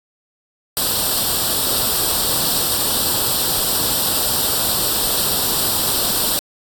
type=noise with comb filter; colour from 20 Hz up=white; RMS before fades=-18 dBFS; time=0.77-6.39 s; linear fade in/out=0 ms; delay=0.23 ms; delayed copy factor=+0.75; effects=AAC 64 kbps